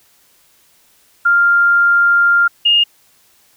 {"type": "tone pair in turn", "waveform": "sine", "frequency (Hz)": [1396.9, 2839], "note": ["F6", "F7"], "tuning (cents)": [0, 28], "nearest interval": "octave", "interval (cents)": 1228, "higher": "second", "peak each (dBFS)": -8, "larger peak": "neither", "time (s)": [[1.25, 2.48], [2.65, 2.84]], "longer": "first", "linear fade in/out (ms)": 10, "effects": ["white hiss -53 dBFS RMS until 3.56 s"]}